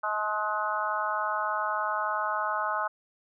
harmonic tone with a mistuned harmonic, 211.3 Hz, G#3, 30 cents sharp, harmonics 3 / 4 / 5 / 6 / 7, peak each -35 / -33 / -33 / -31 / -34 dBFS, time 0.03-2.88 s, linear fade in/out 10 ms, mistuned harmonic 4, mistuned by +21 cents, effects none

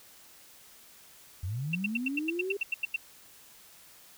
sine linear sweep, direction up, 82.41 to 405.6 Hz, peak -31 dBFS, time 1.43-2.57 s, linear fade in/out 5 ms
sine tone bursts, 2700 Hz, E7, 41 cents sharp, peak -26 dBFS, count 12, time 1.73-2.962 s, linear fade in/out 5 ms, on 22 ms, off 88 ms
effects white hiss -55 dBFS RMS until 4.17 s

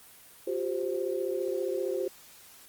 sine chord, F suspended second, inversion none, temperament equal with one note detuned, 357 / 392 / 523.3 Hz, F4 / G4 / C5, +38 / 0 / 0 cents, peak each -33 / -32 / -33 dBFS, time 0.47-2.08 s, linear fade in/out 5 ms, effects white hiss -53 dBFS RMS until 2.68 s + Opus 24 kbps

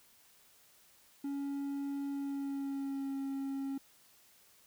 triangle tone with pitch glide, 280 to 272.8 Hz, C#4 to C#4, +18 to -28 cents, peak -33 dBFS, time 1.24-3.78 s, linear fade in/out 5 ms, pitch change -46 cents, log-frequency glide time 2.11-3.16 s, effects white hiss -64 dBFS RMS until 4.66 s

